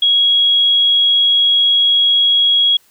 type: tone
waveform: sine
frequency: 3314 Hz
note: G#7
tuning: 4 cents flat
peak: -9 dBFS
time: 0.02-2.77 s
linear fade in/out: 5 ms
effects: white hiss -53 dBFS RMS until 2.9 s